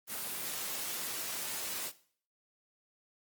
white high-pass noise, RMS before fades -38 dBFS, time 0.07-1.92 s, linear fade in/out 50 ms, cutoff 140 Hz, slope 12 dB/octave, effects noise-tail reverb RT60 0.5 s tail -17 dB re dry + Opus 24 kbps

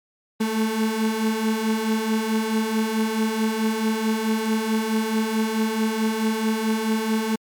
35% pulse beating tone pair, 216.7 / 221.3 Hz, A3 / A3, -26 / +10 cents, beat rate 4.6 Hz, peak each -25 / -20 dBFS, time 0.4-7.36 s, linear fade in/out 10 ms, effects MP3 96 kbps

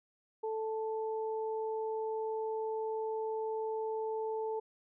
sine tone pair together, 440 / 878.5 Hz, A4 / A5, 0 / -3 cents, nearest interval octave, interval 1197 cents, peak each -34 / -40 dBFS, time 0.43-4.6 s, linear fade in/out 10 ms, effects none

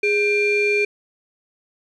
triangle ring-modulated tone, 986 Hz, B5, 3 cents flat, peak -11 dBFS, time 0.03-0.85 s, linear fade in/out 5 ms, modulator 1400 Hz, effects resampled to 22050 Hz

